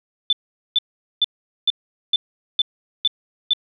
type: tone bursts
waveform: sine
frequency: 3520 Hz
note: A7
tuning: in tune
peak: -13 dBFS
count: 8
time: 0.3-3.534 s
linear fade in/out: 2 ms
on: 28 ms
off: 430 ms
effects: none